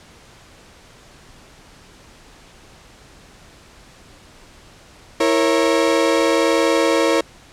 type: chord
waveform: 35% pulse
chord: A# diminished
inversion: second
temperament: equal with one note detuned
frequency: 329.6 / 466.2 / 547.4 Hz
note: E4 / A#4 / C#5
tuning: 0 / 0 / -22 cents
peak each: -17 dBFS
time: 5.2-7.21 s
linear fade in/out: 5 ms
effects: pink hiss -46 dBFS RMS until 7.52 s + low-pass 8000 Hz 12 dB/octave